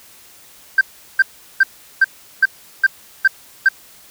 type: tone bursts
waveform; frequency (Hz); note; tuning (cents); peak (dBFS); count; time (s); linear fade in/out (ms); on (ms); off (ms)
sine; 1568; G6; 0; -5; 8; 0.78-3.688; 5; 31; 380
effects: tanh soft clip ceiling -5 dBFS + white hiss -45 dBFS RMS until 4.1 s